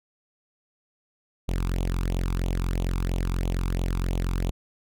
sawtooth tone with flanger, 44.31 Hz, F1, 26 cents sharp, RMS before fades -26 dBFS, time 1.48-4.51 s, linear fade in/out 10 ms, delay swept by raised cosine 0.29 to 0.85 ms, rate 3 Hz, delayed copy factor +0.75, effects none

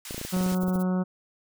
white band-pass noise, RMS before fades -40 dBFS, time 0.05-0.55 s, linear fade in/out 2 ms, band 1200 to 11000 Hz, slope 12 dB/octave
clicks, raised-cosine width 2 ms, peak -22 dBFS, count 12, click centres 0.109 / 0.145 / 0.18 / 0.214 / 0.25 / 0.366 / 0.409 / 0.463 / 0.521 / 0.634 / 0.682 / 0.757 s
violet noise with tremolo, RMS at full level -41 dBFS, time 0.11-0.83 s, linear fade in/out 5 ms, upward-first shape sine, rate 16 Hz, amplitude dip 95%
harmonic tone, 183.7 Hz, F#3, 12 cents flat, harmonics 1 / 2 / 3 / 4 / 5 / 6 / 7 / 8, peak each -23 / -35 / -36 / -41 / -43 / -45 / -43 / -47 dBFS, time 0.32-1.04 s, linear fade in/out 20 ms
effects none

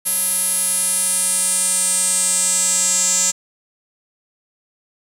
square tone with band-pass filter sweep, 184.6 Hz, F#3, 4 cents flat, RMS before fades -18 dBFS, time 0.05-3.32 s, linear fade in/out 20 ms, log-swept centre 11000 to 7300 Hz, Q 6.8, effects none

